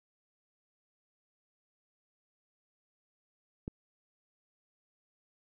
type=click; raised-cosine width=3 ms; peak=-24 dBFS; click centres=3.679 s; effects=none